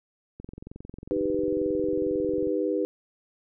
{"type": "click train", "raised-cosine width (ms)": 3, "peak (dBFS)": -27, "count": 47, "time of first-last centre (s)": [0.4, 2.472], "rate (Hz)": 22.2}
{"type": "chord", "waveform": "sine", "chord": "Eb augmented", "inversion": "none", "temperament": "equal", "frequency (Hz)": [311.1, 392, 493.9], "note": ["Eb4", "G4", "B4"], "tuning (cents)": [0, 0, 0], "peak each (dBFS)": -28, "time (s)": [1.11, 2.85], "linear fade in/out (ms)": 0}
{"effects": []}